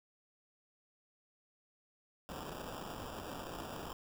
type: noise with sample-and-hold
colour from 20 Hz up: violet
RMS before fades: -45 dBFS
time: 2.29-3.93 s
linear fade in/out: 0 ms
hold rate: 2100 Hz
effects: none